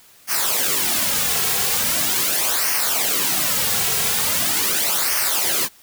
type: noise with flanger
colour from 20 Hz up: white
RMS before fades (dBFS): -20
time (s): 0.27-5.69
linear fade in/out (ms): 50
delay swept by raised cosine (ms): 0.26 to 3.36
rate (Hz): 0.41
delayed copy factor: -0.7
effects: white hiss -50 dBFS RMS until 5.82 s